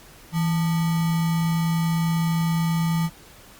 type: tone with sample-and-hold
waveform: sine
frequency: 164.81 Hz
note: E3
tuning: in tune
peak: -19 dBFS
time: 0.32-3.1 s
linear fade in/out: 50 ms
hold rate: 1050 Hz
effects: pink hiss -48 dBFS RMS until 3.59 s + Opus 48 kbps